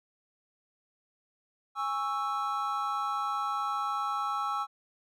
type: chord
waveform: triangle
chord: C# minor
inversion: second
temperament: equal with one note detuned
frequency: 823.9 / 1108.7 / 1318.5 Hz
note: G#5 / C#6 / E6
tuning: -14 / 0 / 0 cents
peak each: -33 / -33 / -30 dBFS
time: 1.75-4.67 s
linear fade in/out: 50 ms
effects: none